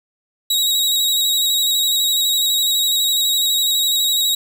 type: tone with vibrato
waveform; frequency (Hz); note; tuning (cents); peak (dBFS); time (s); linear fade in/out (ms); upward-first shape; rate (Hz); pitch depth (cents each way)
sawtooth; 3829; A#7; +46; -12; 0.5-4.35; 5; square; 12; 25
effects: none